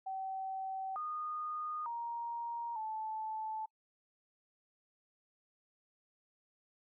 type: tone with pitch steps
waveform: sine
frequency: 766 / 1229 / 938 / 873 Hz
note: G5 / D#6 / A#5 / A5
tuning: -40 / -22 / +11 / -14 cents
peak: -37 dBFS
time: 0.06-3.66 s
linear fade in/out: 10 ms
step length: 900 ms
effects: noise-tail reverb RT60 0.1 s tail -26 dB re dry